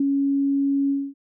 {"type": "tone with ADSR envelope", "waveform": "sine", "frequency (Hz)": 277.8, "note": "C#4", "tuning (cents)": 4, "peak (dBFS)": -16, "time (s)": [0, 1.14], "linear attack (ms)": 5, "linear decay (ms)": 13, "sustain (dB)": -2, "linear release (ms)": 240, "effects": []}